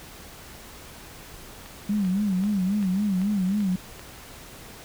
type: click train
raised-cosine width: 0.3 ms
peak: -26 dBFS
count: 7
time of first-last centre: 1.66-3.995 s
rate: 2.57 Hz
type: tone with vibrato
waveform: sine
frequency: 196 Hz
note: G3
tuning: in tune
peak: -21 dBFS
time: 1.89-3.76 s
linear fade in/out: 5 ms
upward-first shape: sine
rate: 3.7 Hz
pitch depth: 130 cents each way
effects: pink hiss -44 dBFS RMS until 4.84 s